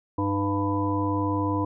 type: harmonic tone with a mistuned harmonic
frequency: 99.3 Hz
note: G2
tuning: 23 cents sharp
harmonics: 1 / 3 / 5 / 7 / 9 / 10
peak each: -28 / -26 / -33 / -39 / -37 / -29 dBFS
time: 0.18-1.65 s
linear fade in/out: 5 ms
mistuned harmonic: 3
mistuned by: +31 cents
effects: none